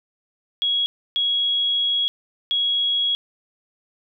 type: tone bursts at uneven times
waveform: sine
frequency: 3322 Hz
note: G#7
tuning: in tune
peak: -18 dBFS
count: 3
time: 0.62-0.86 / 1.16-2.08 / 2.51-3.15 s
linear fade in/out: 0 ms
effects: none